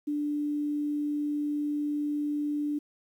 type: tone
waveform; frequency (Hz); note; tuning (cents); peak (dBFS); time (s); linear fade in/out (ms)
sine; 294.4; D4; +4; -27; 0.07-2.79; 10
effects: 10-bit